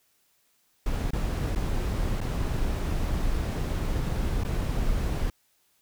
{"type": "noise with dropouts", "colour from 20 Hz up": "brown", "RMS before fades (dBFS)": -27, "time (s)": [0.86, 5.3], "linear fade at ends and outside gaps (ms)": 2, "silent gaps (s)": [[1.107, 1.133], [1.55, 1.558], [2.205, 2.213], [4.436, 4.448]], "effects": ["white hiss -68 dBFS RMS until 5.81 s"]}